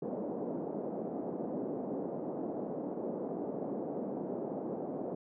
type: band-pass noise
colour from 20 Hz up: pink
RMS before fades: -38 dBFS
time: 0.02-5.15 s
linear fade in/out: 5 ms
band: 210 to 640 Hz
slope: 24 dB/octave
effects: none